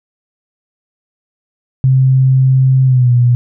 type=tone with pitch glide; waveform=sine; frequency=131.5 to 121.99 Hz; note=C3 to B2; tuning=+9 to -21 cents; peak=-6 dBFS; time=1.84-3.35 s; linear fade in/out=0 ms; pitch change=-130 cents; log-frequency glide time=2.85-3.11 s; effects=none